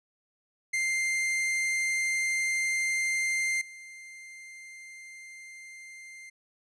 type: tone with level steps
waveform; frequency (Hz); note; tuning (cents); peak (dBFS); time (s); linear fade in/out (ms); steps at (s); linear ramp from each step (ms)
45% pulse; 2096; C7; +2; -26 / -44; 0.73-6.3; 10; 3.61; 5
effects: resampled to 24000 Hz